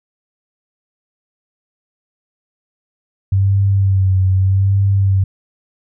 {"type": "tone with vibrato", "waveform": "sine", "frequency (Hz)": 96.4, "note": "G2", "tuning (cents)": -28, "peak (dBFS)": -10, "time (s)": [3.32, 5.24], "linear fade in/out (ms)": 5, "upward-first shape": "sine", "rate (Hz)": 0.82, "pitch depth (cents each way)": 43, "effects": []}